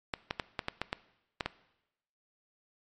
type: clicks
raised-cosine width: 0.3 ms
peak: -15 dBFS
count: 9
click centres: 0.138 / 0.309 / 0.398 / 0.592 / 0.684 / 0.816 / 0.929 / 1.408 / 1.46 s
effects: noise-tail reverb RT60 0.9 s tail -18 dB re dry + MP3 48 kbps